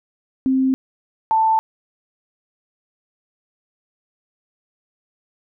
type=tone pair in turn; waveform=sine; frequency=263.1 / 885 Hz; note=C4 / A5; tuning=+10 / +10 cents; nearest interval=octave + major sixth; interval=2100 cents; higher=second; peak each=-14 / -13 dBFS; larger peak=second; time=0.46-0.74 / 1.31-1.59 s; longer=neither; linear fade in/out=0 ms; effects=none